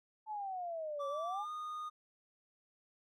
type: exponential two-way sweep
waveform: sine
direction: down then up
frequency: 880 to 547 to 880 Hz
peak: -38 dBFS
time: 0.26-1.46 s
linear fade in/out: 50 ms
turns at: 1.08 s
type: tone with pitch glide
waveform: triangle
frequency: 1162 to 1229.7 Hz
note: D6 to D#6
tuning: -19 to -21 cents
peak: -38 dBFS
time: 0.99-1.9 s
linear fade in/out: 20 ms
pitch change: +98 cents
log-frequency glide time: 1.3-1.51 s
effects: none